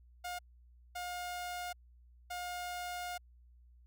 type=tone bursts at uneven times; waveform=sawtooth; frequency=713 Hz; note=F5; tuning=36 cents sharp; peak=-35 dBFS; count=3; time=0.24-0.39 / 0.95-1.73 / 2.3-3.18 s; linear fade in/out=10 ms; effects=added 60 Hz sine -58 dBFS peak until 3.86 s